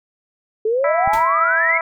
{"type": "exponential sweep", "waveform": "sine", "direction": "up", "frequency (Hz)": [424.2, 2217], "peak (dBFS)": -15, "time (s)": [0.65, 1.78], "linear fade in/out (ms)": 5}
{"type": "harmonic tone", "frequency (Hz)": 329.6, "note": "E4", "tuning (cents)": 0, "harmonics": [2, 3, 4, 5, 6, 7], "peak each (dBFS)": [-24, -25, -23, -31, -26, -34], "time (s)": [0.84, 1.81], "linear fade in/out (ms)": 2}
{"type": "click", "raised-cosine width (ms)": 5, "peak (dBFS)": -18, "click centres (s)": 1.076}
{"type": "noise with exponential decay", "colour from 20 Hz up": "pink", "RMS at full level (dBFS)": -27, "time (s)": [1.13, 1.32], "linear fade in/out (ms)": 5, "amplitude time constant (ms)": 41}
{"effects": []}